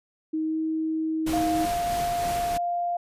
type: tone with pitch glide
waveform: sine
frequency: 314.8 to 317.7 Hz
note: D#4 to D#4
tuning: +20 to +36 cents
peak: -24 dBFS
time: 0.33-1.66 s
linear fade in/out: 10 ms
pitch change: +16 cents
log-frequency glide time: 0.44-0.58 s
type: noise with tremolo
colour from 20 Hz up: pink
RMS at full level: -33 dBFS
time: 1.26-2.58 s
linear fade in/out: 10 ms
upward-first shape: sine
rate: 3.1 Hz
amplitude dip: 25%
type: tone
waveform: sine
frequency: 698.5 Hz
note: F5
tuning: in tune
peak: -24 dBFS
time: 1.33-2.97 s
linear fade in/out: 5 ms
effects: resampled to 32000 Hz